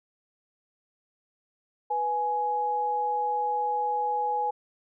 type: tone pair together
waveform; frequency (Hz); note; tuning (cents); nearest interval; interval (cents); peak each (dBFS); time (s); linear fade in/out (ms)
sine; 492.2 / 836; B4 / G#5; -6 / +11; major sixth; 917; -33 / -25; 1.9-4.51; 10
effects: none